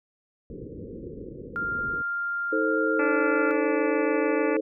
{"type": "low-pass noise", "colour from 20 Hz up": "white", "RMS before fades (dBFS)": -39, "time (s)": [0.5, 2.02], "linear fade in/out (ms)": 2, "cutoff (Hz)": 510, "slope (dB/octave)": 96}
{"type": "tone", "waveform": "sine", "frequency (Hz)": 1396.9, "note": "F6", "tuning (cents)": 0, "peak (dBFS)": -26, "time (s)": [1.56, 3.51], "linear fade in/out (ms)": 0}
{"type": "chord", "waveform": "sine", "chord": "A diminished", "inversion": "second", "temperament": "just", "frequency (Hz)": [316.8, 440, 528], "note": ["Eb4", "A4", "C5"], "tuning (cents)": [31, 0, 16], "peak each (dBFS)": [-27, -26, -29], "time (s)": [2.52, 4.61], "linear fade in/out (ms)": 10}
{"type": "harmonic tone", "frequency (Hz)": 290, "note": "D4", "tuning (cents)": -22, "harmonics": [1, 2, 3, 4, 5, 6, 7, 8, 9], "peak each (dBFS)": [-30, -33, -35, -36, -37, -38, -38, -39, -40], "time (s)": [2.99, 4.57], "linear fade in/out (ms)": 5}
{"effects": []}